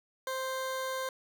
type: tone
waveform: 20% pulse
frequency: 523.3 Hz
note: C5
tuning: in tune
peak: -28 dBFS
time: 0.27-1.09 s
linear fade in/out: 2 ms
effects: none